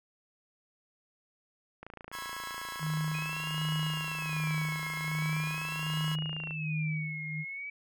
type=click train; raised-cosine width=0.5 ms; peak=-29 dBFS; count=132; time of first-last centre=1.83-6.509 s; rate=28 Hz
type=chord; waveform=sawtooth; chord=C# minor seventh; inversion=third; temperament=equal with one note detuned; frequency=987.8 / 1080.9 / 1318.5 / 1661.2 Hz; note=B5 / C#6 / E6 / G#6; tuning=0 / -44 / 0 / 0 cents; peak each=-42 / -39 / -43 / -39 dBFS; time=2.12-6.16 s; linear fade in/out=20 ms
type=tone with tremolo; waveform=sine; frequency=155.56 Hz; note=D#3; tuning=in tune; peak=-29 dBFS; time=2.79-7.45 s; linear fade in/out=50 ms; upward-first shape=sine; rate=1.3 Hz; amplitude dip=70%
type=tone with vibrato; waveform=sine; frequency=2489 Hz; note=D#7; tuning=in tune; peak=-37 dBFS; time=3.14-7.7 s; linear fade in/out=5 ms; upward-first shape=sine; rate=0.42 Hz; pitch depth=260 cents each way
effects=none

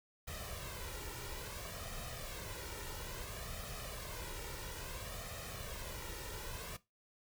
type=noise with flanger; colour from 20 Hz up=pink; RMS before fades=-45 dBFS; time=0.27-6.77 s; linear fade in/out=10 ms; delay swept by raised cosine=1.6 to 2.16 ms; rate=0.59 Hz; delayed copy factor=+0.65; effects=noise-tail reverb RT60 0.2 s tail -17 dB re dry

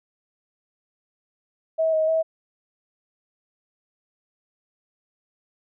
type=tone with pitch steps; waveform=sine; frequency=644 / 631 / 645 Hz; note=E5 / D#5 / E5; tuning=-41 / +24 / -38 cents; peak=-18 dBFS; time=1.78-2.23 s; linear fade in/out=20 ms; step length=150 ms; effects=none

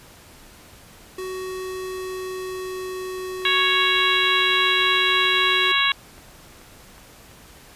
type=tone with pitch glide; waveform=square; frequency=373.2 to 370.8 Hz; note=F#4 to F#4; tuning=+15 to +4 cents; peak=-29 dBFS; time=1.18-5.72 s; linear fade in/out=5 ms; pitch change=-11 cents; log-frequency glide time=1.86-4.01 s
type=clicks; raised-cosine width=0.5 ms; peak=-32 dBFS; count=12; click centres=3.42 / 3.568 / 4.003 / 4.608 / 5.098 / 5.339 / 5.579 / 6.181 / 6.525 / 6.615 / 6.981 / 7.314 s
type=harmonic tone; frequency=554.4 Hz; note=C#5; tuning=in tune; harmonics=2 / 3 / 4 / 5 / 6 / 7; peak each=-24 / -24 / -24 / -24 / -24 / -24 dBFS; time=3.45-5.92 s; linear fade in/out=2 ms
effects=pink hiss -47 dBFS RMS until 7.75 s + resampled to 32000 Hz

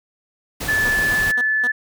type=noise; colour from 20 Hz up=pink; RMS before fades=-27 dBFS; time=0.6-1.32 s; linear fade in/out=10 ms
type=tone; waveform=sine; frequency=1738 Hz; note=A6; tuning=22 cents flat; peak=-16 dBFS; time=0.68-1.72 s; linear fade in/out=10 ms
type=tone bursts; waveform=10% pulse; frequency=244 Hz; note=B3; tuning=21 cents flat; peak=-21 dBFS; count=4; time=0.85-1.674 s; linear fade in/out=5 ms; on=41 ms; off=220 ms
effects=none

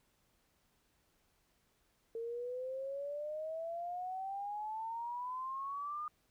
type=exponential sweep; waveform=sine; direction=up; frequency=453.2 to 1225 Hz; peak=-38 dBFS; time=2.15-6.08 s; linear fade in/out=2 ms; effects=pink hiss -75 dBFS RMS until 6.3 s

